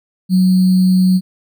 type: tone with sample-and-hold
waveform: sine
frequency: 185 Hz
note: F#3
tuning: in tune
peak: -8 dBFS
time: 0.29-1.21 s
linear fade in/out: 50 ms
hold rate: 4410 Hz
effects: none